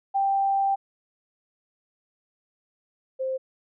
sine tone pair in turn, 786 / 524.6 Hz, G5 / C5, +4 / +4 cents, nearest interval perfect fifth, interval 700 cents, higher first, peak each -20 / -25 dBFS, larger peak first, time 0.14-0.76 / 3.19-3.38 s, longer first, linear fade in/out 20 ms, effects none

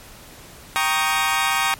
20% pulse chord, Eb dominant seventh, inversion first, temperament equal, 784 / 932.3 / 1108.7 / 1244.5 Hz, G5 / Bb5 / Db6 / Eb6, 0 / 0 / 0 / 0 cents, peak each -19 dBFS, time 0.76-1.74 s, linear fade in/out 0 ms, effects pink hiss -43 dBFS RMS until 1.79 s + MP3 64 kbps

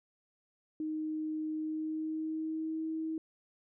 sine tone with pitch glide, 311.1 to 319.1 Hz, D#4 to D#4, 0 to +44 cents, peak -33 dBFS, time 0.8-3.18 s, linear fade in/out 2 ms, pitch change +44 cents, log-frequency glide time 1.53-2.85 s, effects none

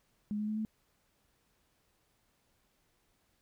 sine tone with pitch steps, 208.6 / 211.6 / 214.7 / 217.8 Hz, G#3 / G#3 / A3 / A3, +8 / +33 / -42 / -17 cents, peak -32 dBFS, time 0.31-0.65 s, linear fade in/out 0 ms, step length 85 ms, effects pink hiss -74 dBFS RMS until 3.41 s

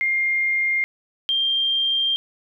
sine tone pair in turn, 2117 / 3183 Hz, C7 / G7, +20 / +26 cents, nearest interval perfect fifth, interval 706 cents, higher second, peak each -18 dBFS, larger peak neither, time 0.01-0.84 / 1.29-2.16 s, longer second, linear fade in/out 0 ms, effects 10-bit

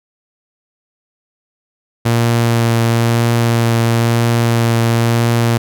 sawtooth tone with vibrato, 116.54 Hz, A#2, in tune, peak -7 dBFS, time 2.05-5.58 s, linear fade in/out 10 ms, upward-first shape triangle, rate 1 Hz, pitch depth 15 cents each way, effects none

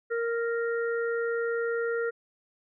harmonic tone, 465 Hz, A#4, 4 cents flat, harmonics 1 / 3 / 4, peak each -27 / -34 / -39 dBFS, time 0.1-2.11 s, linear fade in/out 20 ms, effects none

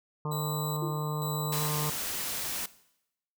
harmonic tone, 150.7 Hz, D3, 45 cents sharp, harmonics 1 / 2 / 3 / 4 / 5 / 6 / 7 / 8, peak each -31 / -46 / -38 / -47 / -50 / -40 / -40 / -43 dBFS, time 0.25-1.9 s, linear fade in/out 2 ms
10% pulse tone with tremolo, 3951 Hz, B7, in tune, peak -29 dBFS, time 0.31-1.93 s, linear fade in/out 10 ms, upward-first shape square, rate 1.1 Hz, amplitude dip 60%
sine tone with exponential decay, 336.8 Hz, E4, 37 cents sharp, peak -30 dBFS, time 0.82-1.13 s, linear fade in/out 5 ms, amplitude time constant 66 ms
white noise, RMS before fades -34 dBFS, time 1.52-2.66 s, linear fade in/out 5 ms
effects noise-tail reverb RT60 0.8 s tail -18 dB re dry

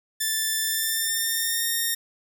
5% pulse tone with pitch glide, 1764 to 1838.9 Hz, A6 to A#6, +4 to -24 cents, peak -13 dBFS, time 0.2-1.95 s, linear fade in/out 10 ms, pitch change +72 cents, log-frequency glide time 0.6-1.67 s, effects none

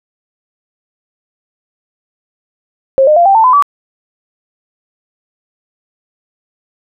sine tone with pitch steps, 536 / 608.6 / 691.1 / 784.7 / 891.1 / 1011.8 / 1148.9 Hz, C5 / D#5 / F5 / G5 / A5 / B5 / D6, +42 / -38 / -18 / +2 / +22 / +42 / -38 cents, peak -4 dBFS, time 2.98-3.624 s, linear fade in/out 0 ms, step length 92 ms, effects none

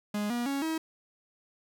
45% pulse tone with pitch steps, 207.7 / 240 / 277.2 / 320.3 Hz, G#3 / B3 / C#4 / E4, 0 / -49 / 0 / -50 cents, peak -29 dBFS, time 0.14-0.78 s, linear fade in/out 5 ms, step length 160 ms, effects none

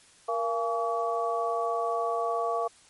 sine tone cluster, 468.2 / 685 / 840 / 1137 Hz, A#4 / F5 / G#5 / C#6, +8 / -34 / +19 / +44 cents, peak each -31 / -29 / -38 / -31 dBFS, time 0.28-2.68 s, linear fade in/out 10 ms, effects white hiss -57 dBFS RMS until 2.89 s + MP3 48 kbps

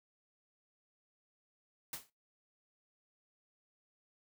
white noise with exponential decay, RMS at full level -38 dBFS, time 1.93-2.1 s, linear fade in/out 2 ms, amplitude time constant 35 ms, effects noise-tail reverb RT60 0.2 s tail -18 dB re dry

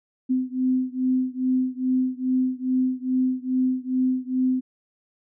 sine beating tone pair, 255.7 / 258.1 Hz, C4 / C4, -40 / -23 cents, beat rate 2.4 Hz, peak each -23 / -24 dBFS, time 0.29-4.61 s, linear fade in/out 20 ms, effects none

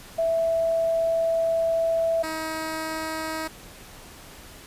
sine / 10% pulse tone pair in turn, 659.3 / 317.7 Hz, E5 / D#4, 0 / +36 cents, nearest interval octave + minor second, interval 1264 cents, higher first, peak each -20 dBFS, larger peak neither, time 0.18-2.23 / 2.23-3.48 s, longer first, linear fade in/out 10 ms, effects pink hiss -45 dBFS RMS until 4.66 s + resampled to 32000 Hz

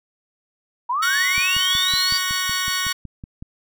sine linear sweep, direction up, 923 to 4680 Hz, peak -19 dBFS, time 0.89-2.18 s, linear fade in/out 10 ms
15% pulse chord, F# major, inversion second, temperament equal, 1108.7 / 1480 / 1864.7 Hz, C#6 / F#6 / A#6, 0 / 0 / 0 cents, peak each -19 dBFS, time 1.02-2.93 s, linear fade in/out 10 ms
click train, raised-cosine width 5 ms, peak -22 dBFS, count 12, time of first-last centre 1.38-3.425 s, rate 5.38 Hz
effects none

